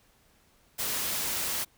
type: noise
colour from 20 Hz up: white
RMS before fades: -31 dBFS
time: 0.78-1.65 s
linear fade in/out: 20 ms
effects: pink hiss -64 dBFS RMS until 1.77 s